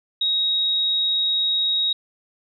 sine tone, 3786 Hz, A#7, 26 cents sharp, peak -18 dBFS, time 0.21-1.93 s, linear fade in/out 5 ms, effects none

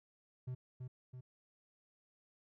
triangle tone with echo, 126.7 Hz, B2, 45 cents sharp, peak -37 dBFS, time 0.47-0.55 s, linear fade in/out 10 ms, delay 330 ms, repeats 2, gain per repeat -4 dB, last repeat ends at 1.21 s, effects none

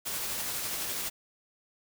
white noise with tremolo, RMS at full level -33 dBFS, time 0.05-1.1 s, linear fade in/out 20 ms, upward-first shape triangle, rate 12 Hz, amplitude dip 25%, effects none

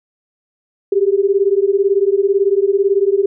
sine beating tone pair, 387 / 405 Hz, G4 / G#4, -22 / -43 cents, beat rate 18 Hz, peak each -14 dBFS, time 0.92-3.26 s, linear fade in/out 5 ms, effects none

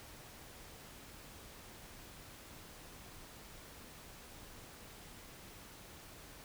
silence, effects pink hiss -54 dBFS RMS until 6.44 s

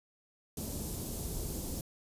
pink band-stop noise, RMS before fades -38 dBFS, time 0.57-1.81 s, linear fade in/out 2 ms, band 440 to 7000 Hz, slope 12 dB/octave, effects resampled to 32000 Hz

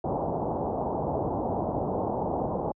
white low-pass noise, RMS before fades -29 dBFS, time 0.04-2.72 s, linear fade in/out 5 ms, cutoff 890 Hz, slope 48 dB/octave, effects high-pass 60 Hz 12 dB/octave

